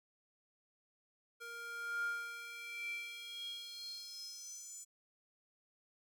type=tone with high-pass filter sweep; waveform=square; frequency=468.1 Hz; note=A#4; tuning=7 cents sharp; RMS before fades=-45 dBFS; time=1.4-4.85 s; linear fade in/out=20 ms; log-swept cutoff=960 to 7400 Hz; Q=8.6; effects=none